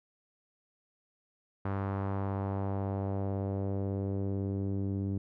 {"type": "tone with low-pass filter sweep", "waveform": "sawtooth", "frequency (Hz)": 98.1, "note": "G2", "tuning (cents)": 2, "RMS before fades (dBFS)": -33, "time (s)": [1.65, 5.18], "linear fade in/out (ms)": 5, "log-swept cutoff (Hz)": [1300, 290], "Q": 1.6, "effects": []}